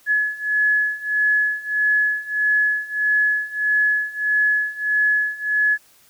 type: beating tone pair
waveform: sine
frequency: 1700 / 1701.6 Hz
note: G#6 / G#6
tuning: +40 / +42 cents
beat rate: 1.6 Hz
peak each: -21 / -19 dBFS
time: 0.06-5.78 s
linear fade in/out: 50 ms
effects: white hiss -54 dBFS RMS until 6.09 s